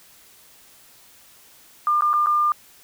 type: tone with dropouts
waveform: sine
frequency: 1200 Hz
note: D6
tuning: 37 cents sharp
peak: -16 dBFS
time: 1.87-2.52 s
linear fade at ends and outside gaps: 1 ms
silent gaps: 2.009-2.021 / 2.132-2.138 / 2.261-2.269 s
effects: white hiss -51 dBFS RMS until 2.83 s